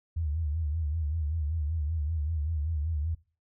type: tone with vibrato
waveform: sine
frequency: 77.78 Hz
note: D#2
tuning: in tune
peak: -27 dBFS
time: 0.16-3.15 s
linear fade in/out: 10 ms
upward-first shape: sine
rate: 5.2 Hz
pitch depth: 120 cents each way
effects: noise-tail reverb RT60 0.4 s tail -22 dB re dry